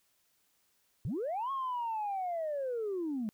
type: linear two-way sweep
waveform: sine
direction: up then down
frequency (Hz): 92.5 to 1102 to 203.7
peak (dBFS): -31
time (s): 1.05-3.29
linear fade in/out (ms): 0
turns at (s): 1.51
effects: tanh soft clip ceiling -29 dBFS + white hiss -73 dBFS RMS until 3.33 s